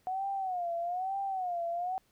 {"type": "tone with vibrato", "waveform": "sine", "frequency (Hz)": 732, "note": "F#5", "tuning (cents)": -19, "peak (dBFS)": -31, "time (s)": [0.07, 1.98], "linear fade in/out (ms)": 0, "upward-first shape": "sine", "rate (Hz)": 1.1, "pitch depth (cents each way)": 130, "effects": ["pink hiss -70 dBFS RMS until 2.11 s"]}